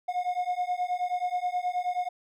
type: beating tone pair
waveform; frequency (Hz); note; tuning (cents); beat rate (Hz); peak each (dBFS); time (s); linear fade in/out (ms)
triangle; 716 / 725.4; F5 / F#5; +43 / -34; 9.4; -28; 0.08-2.09; 10
effects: none